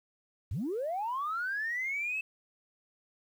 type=linear sweep; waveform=sine; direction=up; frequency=69.3 to 2637 Hz; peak=-30 dBFS; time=0.51-2.21 s; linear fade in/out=5 ms; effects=tanh soft clip ceiling -27 dBFS + 10-bit